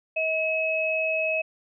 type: tone pair together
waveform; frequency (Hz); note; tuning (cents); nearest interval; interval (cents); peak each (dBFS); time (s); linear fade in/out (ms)
sine; 636.4 / 2567; D#5 / E7; +39 / -47; 2 octaves; 2414; -26 / -25; 0.16-1.42; 10
effects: none